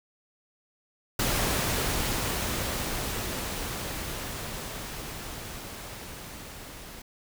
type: noise with level ramp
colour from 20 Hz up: pink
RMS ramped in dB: -26 to -44 dBFS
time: 1.19-7.02 s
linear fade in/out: 5 ms
effects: none